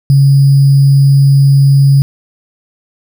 sine tone with sample-and-hold, 138.59 Hz, C#3, in tune, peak -3 dBFS, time 0.1-2.02 s, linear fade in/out 0 ms, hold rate 4900 Hz, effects none

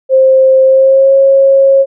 sine tone with pitch glide, 527 to 543.7 Hz, C5 to C#5, +12 to -34 cents, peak -3 dBFS, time 0.09-1.86 s, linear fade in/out 50 ms, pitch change +54 cents, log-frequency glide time 0.64-1.14 s, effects none

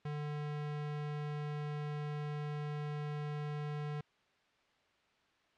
square tone, 148.4 Hz, D3, 18 cents sharp, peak -38 dBFS, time 0.05-4.01 s, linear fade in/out 5 ms, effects white hiss -71 dBFS RMS until 5.57 s + low-pass 3000 Hz 12 dB/octave

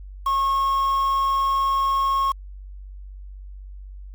triangle tone with quantisation, 1089 Hz, C#6, 31 cents flat, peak -16 dBFS, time 0.26-2.32 s, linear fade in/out 5 ms, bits 6, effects added 48 Hz sine -35 dBFS peak until 4.14 s + MP3 96 kbps

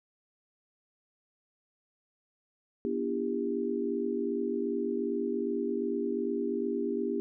sine tone cluster, 241.9 / 290.4 / 336.5 / 399.1 Hz, B3 / D4 / E4 / G4, -36 / -19 / +36 / +31 cents, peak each -34 / -36 / -36 / -32 dBFS, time 2.85-7.2 s, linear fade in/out 0 ms, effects none

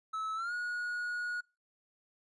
triangle tone with pitch glide, 1300 to 1450.8 Hz, E6 to F#6, -24 to -34 cents, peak -32 dBFS, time 0.13-1.41 s, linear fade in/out 10 ms, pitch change +190 cents, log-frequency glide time 0.35-0.53 s, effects noise-tail reverb RT60 0.3 s tail -26 dB re dry + resampled to 24000 Hz

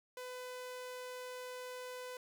sawtooth tone, 502 Hz, B4, 28 cents sharp, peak -40 dBFS, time 0.17-2.17 s, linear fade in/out 2 ms, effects none

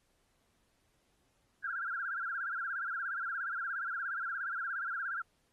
sine tone with vibrato, 1480 Hz, F#6, in tune, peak -34 dBFS, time 1.64-5.22 s, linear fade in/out 5 ms, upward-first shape sine, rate 17 Hz, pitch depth 170 cents each way, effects pink hiss -75 dBFS RMS until 5.52 s + AAC 32 kbps

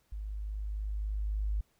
sine tone with level ramp, 51.8 Hz, G#1, 4 cents flat, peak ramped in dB -36 to -28 dBFS, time 0.12-1.61 s, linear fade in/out 5 ms, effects pink hiss -72 dBFS RMS until 1.79 s

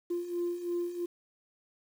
sine beating tone pair, 346 / 349 Hz, F4 / F4, -16 / -1 cents, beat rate 3 Hz, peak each -36 / -31 dBFS, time 0.1-1.06 s, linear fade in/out 10 ms, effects tanh soft clip ceiling -26 dBFS + 9-bit

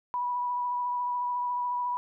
sine tone with vibrato, 980 Hz, B5, 14 cents flat, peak -27 dBFS, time 0.14-1.97 s, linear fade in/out 0 ms, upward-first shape triangle, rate 14 Hz, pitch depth 20 cents each way, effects none

